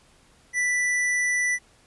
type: tone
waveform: square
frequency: 1976 Hz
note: B6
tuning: in tune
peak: -22 dBFS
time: 0.53-1.59 s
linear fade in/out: 50 ms
effects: pink hiss -58 dBFS RMS until 1.86 s + resampled to 24000 Hz